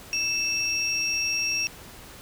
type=tone pair together; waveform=sine; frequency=2642 / 5598 Hz; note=E7 / F8; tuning=+3 / +3 cents; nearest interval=octave + minor second; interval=1300 cents; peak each=-25 dBFS; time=0.13-1.67 s; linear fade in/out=0 ms; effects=tanh soft clip ceiling -19 dBFS + pink hiss -45 dBFS RMS until 2.21 s